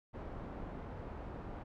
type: low-pass noise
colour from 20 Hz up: pink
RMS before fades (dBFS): -45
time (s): 0.13-1.64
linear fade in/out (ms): 20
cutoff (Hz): 980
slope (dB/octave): 12
effects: none